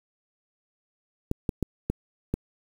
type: clicks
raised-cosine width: 3 ms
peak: -12 dBFS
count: 5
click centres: 1.314 / 1.492 / 1.627 / 1.9 / 2.34 s
effects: 7-bit